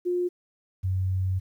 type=tone pair in turn; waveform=sine; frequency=355.9 / 93.72 Hz; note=F4 / F#2; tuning=+33 / +23 cents; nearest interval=octave + major seventh; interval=2310 cents; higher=first; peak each=-23 dBFS; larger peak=neither; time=0.05-0.29 / 0.83-1.4 s; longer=second; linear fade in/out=20 ms; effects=10-bit